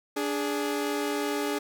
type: tone pair together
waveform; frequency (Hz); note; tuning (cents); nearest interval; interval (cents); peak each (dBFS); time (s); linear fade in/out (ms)
sawtooth; 291.2 / 415.3; D4 / G#4; -15 / 0; tritone; 615; -26; 0.16-1.59; 10
effects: none